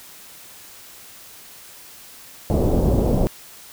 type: low-pass noise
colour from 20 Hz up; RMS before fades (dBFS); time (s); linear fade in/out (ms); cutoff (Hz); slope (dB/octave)
pink; -18; 2.5-3.27; 0; 630; 24
effects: white hiss -43 dBFS RMS until 3.72 s